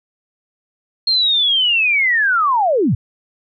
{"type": "linear sweep", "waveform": "sine", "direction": "down", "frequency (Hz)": [4251, 84.1], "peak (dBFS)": -12, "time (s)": [1.07, 2.95], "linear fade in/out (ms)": 5, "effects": []}